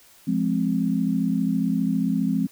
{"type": "chord", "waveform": "sine", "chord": "F minor", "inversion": "none", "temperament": "just", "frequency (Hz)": [174.61, 209.5, 261.9], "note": ["F3", "Ab3", "C4"], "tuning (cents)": [0, 15, 2], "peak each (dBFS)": [-25, -24, -24], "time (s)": [0.27, 2.47], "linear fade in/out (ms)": 10, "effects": ["white hiss -53 dBFS RMS until 2.51 s"]}